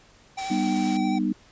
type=tone with vibrato; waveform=square; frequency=771 Hz; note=G5; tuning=29 cents flat; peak=-30 dBFS; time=0.37-1.19 s; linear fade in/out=10 ms; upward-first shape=triangle; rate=12 Hz; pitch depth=24 cents each way
type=noise; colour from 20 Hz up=white; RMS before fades=-37 dBFS; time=0.38-0.97 s; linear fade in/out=2 ms
type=chord; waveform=sine; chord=G augmented; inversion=none; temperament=just; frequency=196 / 245 / 306.2 Hz; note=G3 / B3 / D#4; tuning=0 / -14 / -28 cents; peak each=-26 dBFS; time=0.5-1.33 s; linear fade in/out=10 ms
effects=pink hiss -55 dBFS RMS until 1.51 s + resampled to 16000 Hz